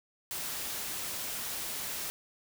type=noise; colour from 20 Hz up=white; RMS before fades=-37 dBFS; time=0.31-2.1 s; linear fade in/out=0 ms; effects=none